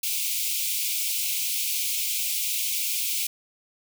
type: high-pass noise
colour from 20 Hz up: white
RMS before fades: -27 dBFS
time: 0.03-3.27 s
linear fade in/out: 5 ms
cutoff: 2200 Hz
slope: 96 dB/octave
effects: none